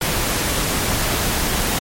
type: noise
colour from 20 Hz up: pink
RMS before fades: -20 dBFS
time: 0.01-1.79 s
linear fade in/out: 5 ms
effects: MP3 64 kbps